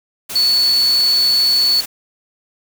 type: tone in noise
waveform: sine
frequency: 4435 Hz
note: C#8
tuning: in tune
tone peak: -11 dBFS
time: 0.35-1.81 s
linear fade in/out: 10 ms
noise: white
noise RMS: -27 dBFS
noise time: 0.29-1.86 s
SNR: +13 dB
effects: none